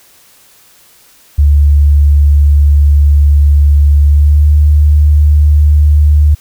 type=tone with pitch glide; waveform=sine; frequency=72.4 to 74.35 Hz; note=D2 to D2; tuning=-24 to +22 cents; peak=-3 dBFS; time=1.38-6.35 s; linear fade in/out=10 ms; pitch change=+46 cents; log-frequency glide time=4.04-4.48 s; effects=white hiss -44 dBFS RMS until 6.4 s